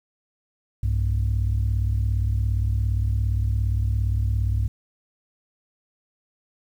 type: tone pair together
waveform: sine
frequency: 63.6 / 100.96 Hz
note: C2 / G#2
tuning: -48 / -48 cents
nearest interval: minor sixth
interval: 800 cents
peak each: -21 dBFS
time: 0.83-4.68 s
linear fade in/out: 5 ms
effects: tanh soft clip ceiling -15 dBFS + 9-bit